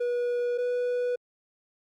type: tone pair in turn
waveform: triangle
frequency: 485 / 491.2 Hz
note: B4 / B4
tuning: -31 / -9 cents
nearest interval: unison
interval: 22 cents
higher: second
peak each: -23 dBFS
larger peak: neither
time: 0-0.58 / 0.58-1.16 s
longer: neither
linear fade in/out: 10 ms
effects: Opus 32 kbps